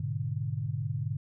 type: chord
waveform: sine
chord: G# diminished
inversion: none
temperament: equal with one note detuned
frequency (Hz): 103.83 / 122.55 / 146.83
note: G#2 / B2 / D3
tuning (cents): 0 / -13 / 0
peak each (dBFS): -34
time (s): 0-1.17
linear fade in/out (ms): 5
effects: none